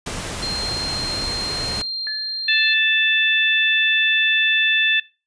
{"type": "noise", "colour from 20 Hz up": "pink", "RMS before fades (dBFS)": -28, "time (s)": [0.06, 1.82], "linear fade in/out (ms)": 5}
{"type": "tone", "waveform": "sine", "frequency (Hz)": 4186, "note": "C8", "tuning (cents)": 0, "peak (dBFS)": -23, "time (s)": [0.42, 2.74], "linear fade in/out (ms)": 10}
{"type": "tone with exponential decay", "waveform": "sine", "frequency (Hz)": 1728, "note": "A6", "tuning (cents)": -32, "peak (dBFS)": -25, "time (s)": [2.07, 2.58], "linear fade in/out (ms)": 0, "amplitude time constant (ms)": 110}
{"type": "harmonic tone", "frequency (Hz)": 880, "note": "A5", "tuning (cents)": 0, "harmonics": [2, 3, 4], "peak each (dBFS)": [-19, -19, -19], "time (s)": [2.48, 5], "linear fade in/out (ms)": 5}
{"effects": ["noise-tail reverb RT60 0.3 s tail -21 dB re dry", "resampled to 22050 Hz"]}